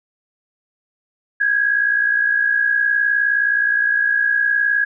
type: tone pair together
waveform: sine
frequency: 1601.8 / 1661.2 Hz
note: G6 / G#6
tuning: +37 / 0 cents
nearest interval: minor second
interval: 63 cents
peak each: -21 / -15 dBFS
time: 1.4-4.85 s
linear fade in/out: 10 ms
effects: none